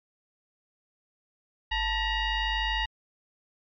sine tone with frequency modulation, 983 Hz, B5, 8 cents flat, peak -25 dBFS, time 1.71-2.86 s, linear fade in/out 10 ms, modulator 933 Hz, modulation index 2.6, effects MP3 64 kbps

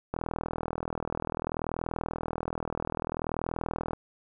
click train, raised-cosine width 1 ms, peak -17 dBFS, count 155, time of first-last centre 0.14-3.933 s, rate 40.6 Hz, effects none

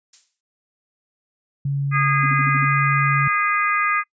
violet noise with exponential decay, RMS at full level -35 dBFS, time 0.13-0.41 s, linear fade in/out 5 ms, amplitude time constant 60 ms
sine tone, 140 Hz, C#3, 18 cents sharp, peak -19 dBFS, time 1.65-3.28 s, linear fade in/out 5 ms
harmonic tone, 410.4 Hz, G#4, 21 cents flat, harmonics 3 / 4 / 5 / 6, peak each -20 / -25 / -22 / -26 dBFS, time 1.91-4.04 s, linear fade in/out 50 ms
sine tone bursts, 261.6 Hz, C4, in tune, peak -26 dBFS, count 6, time 2.23-2.651 s, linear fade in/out 5 ms, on 31 ms, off 47 ms
effects noise-tail reverb RT60 0.1 s tail -23 dB re dry + resampled to 16000 Hz

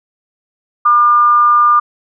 sine tone with frequency modulation, 1200 Hz, D6, 37 cents sharp, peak -6 dBFS, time 0.85-1.8 s, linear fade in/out 10 ms, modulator 230 Hz, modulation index 0.28, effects none

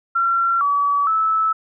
sine tone with pitch steps, 1364 / 1142 / 1308 Hz, F6 / D6 / E6, -41 / -49 / -14 cents, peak -15 dBFS, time 0.15-1.53 s, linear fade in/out 10 ms, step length 460 ms, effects none

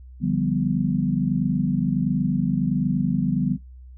sine chord, G dominant seventh, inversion second, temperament equal, 146.83 / 174.61 / 196 / 246.9 Hz, D3 / F3 / G3 / B3, 0 / 0 / 0 / 0 cents, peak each -25 dBFS, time 0.2-3.58 s, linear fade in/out 50 ms, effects noise-tail reverb RT60 0.2 s tail -22 dB re dry + added 63 Hz sine -40 dBFS peak until 3.97 s

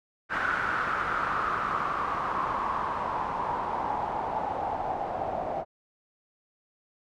white noise with low-pass filter sweep, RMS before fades -30 dBFS, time 0.29-5.65 s, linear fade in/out 50 ms, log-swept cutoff 1500 to 700 Hz, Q 5.5, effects none

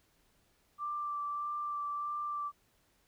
sine tone with vibrato, 1174.7 Hz, D6, in tune, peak -34 dBFS, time 0.78-2.52 s, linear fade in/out 50 ms, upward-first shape sine, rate 1.6 Hz, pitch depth 13 cents each way, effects pink hiss -71 dBFS RMS until 3.07 s

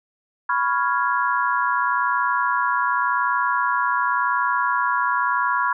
sine chord, C# dominant seventh, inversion third, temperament equal, 987.8 / 1108.7 / 1396.9 / 1661.2 Hz, B5 / C#6 / E#6 / G#6, 0 / 0 / 0 / 0 cents, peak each -22 / -24 / -24 / -26 dBFS, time 0.49-5.73 s, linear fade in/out 5 ms, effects none

